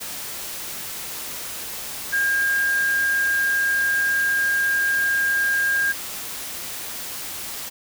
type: tone in noise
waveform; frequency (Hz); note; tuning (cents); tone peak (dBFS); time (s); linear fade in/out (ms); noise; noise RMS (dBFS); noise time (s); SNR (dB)
sine; 1613; G6; +49; -18; 2.12-5.93; 20; white; -32; 0-7.7; +11
effects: none

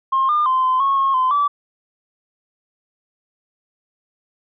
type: tone with pitch steps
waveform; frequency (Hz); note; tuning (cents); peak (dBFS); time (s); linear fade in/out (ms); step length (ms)
sine; 1066 / 1206 / 1037 / 1029 / 1096 / 1085 / 1028 / 1155; C6 / D6 / C6 / C6 / C#6 / C#6 / C6 / D6; +32 / +46 / -16 / -29 / -20 / -37 / -31 / -29; -13; 0.12-1.48; 10; 170
effects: tanh soft clip ceiling -10 dBFS

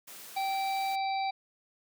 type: high-pass noise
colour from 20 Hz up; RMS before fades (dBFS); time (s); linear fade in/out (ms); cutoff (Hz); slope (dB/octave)
white; -47; 0.07-0.96; 10; 170; 12
type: harmonic tone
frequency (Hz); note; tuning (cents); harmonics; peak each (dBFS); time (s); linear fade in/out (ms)
777; G5; -16; 1 / 3 / 5 / 6; -29 / -39 / -43 / -45; 0.36-1.31; 10
effects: none

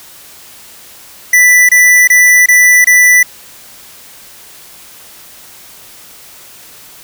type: tone bursts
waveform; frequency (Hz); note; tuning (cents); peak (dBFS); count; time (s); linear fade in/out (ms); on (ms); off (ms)
square; 1979; B6; +3; -4; 5; 1.33-3.23; 5; 360; 25
effects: white hiss -36 dBFS RMS until 7.03 s

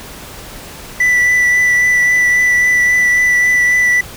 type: tone with vibrato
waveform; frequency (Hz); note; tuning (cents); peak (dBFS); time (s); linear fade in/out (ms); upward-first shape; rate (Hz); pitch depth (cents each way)
triangle; 1975.5; B6; 0; -7; 1-4.01; 5; triangle; 3.7; 16
effects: pink hiss -32 dBFS RMS until 4.16 s

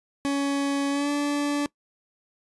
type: tone with pitch glide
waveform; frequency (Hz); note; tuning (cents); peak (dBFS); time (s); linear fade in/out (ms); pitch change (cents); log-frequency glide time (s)
40% pulse; 280 to 289.2; C#4 to D4; +18 to -27; -22; 0.25-1.66; 0; +55; 0.9-1.1
effects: noise-tail reverb RT60 0.1 s tail -21 dB re dry + resampled to 24000 Hz

